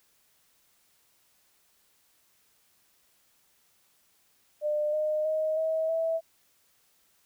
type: tone with pitch steps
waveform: sine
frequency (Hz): 600 / 613 / 626.2 / 639.7 / 653.5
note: D5 / D#5 / D#5 / D#5 / E5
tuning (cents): +37 / -26 / +11 / +48 / -15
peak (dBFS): -25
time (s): 4.61-6.21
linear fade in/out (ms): 50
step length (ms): 320
effects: white hiss -67 dBFS RMS until 7.25 s